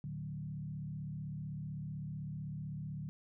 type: tone with frequency modulation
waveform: sine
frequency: 150 Hz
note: D3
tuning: 37 cents sharp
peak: -39 dBFS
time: 0.04-3.09 s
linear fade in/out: 0 ms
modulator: 35.8 Hz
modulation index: 1
effects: none